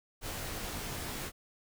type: noise with comb filter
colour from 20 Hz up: pink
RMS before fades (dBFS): -39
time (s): 0.21-1.32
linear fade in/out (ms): 50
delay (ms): 18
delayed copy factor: -0.95
effects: none